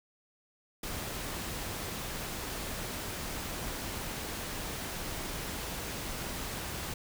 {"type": "noise", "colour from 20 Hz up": "pink", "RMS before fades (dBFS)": -38, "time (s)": [0.83, 6.94], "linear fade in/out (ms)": 5, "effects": []}